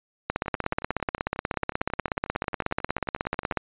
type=two click trains; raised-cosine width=0.5 ms; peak=-9 / -23 dBFS; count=55 / 35; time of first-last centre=0.3-3.573 / 0.46-3.523 s; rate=16.5 / 11.1 Hz; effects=resampled to 8000 Hz